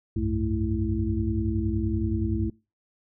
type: tone cluster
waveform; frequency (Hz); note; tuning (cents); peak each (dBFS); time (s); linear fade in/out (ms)
sine; 63.5 / 92.1 / 102.7 / 217.9 / 329.4; B1 / F#2 / G#2 / A3 / E4; +49 / -7 / -19 / -17 / -1; -30; 0.16-2.5; 5
effects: noise-tail reverb RT60 0.3 s tail -24 dB re dry